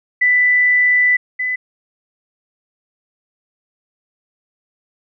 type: tone pair in turn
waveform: sine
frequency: 1986 / 2004 Hz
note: B6 / B6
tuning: +9 / +25 cents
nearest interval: unison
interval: 16 cents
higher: second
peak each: -10 / -17 dBFS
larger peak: first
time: 0.21-1.17 / 1.39-1.56 s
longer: first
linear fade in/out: 10 ms
effects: none